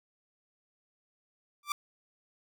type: tone with exponential growth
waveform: sawtooth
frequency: 1174.7 Hz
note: D6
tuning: in tune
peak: -22 dBFS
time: 1.63-1.72 s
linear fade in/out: 2 ms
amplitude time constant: 18 ms
effects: none